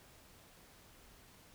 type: silence
effects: pink hiss -61 dBFS RMS until 1.54 s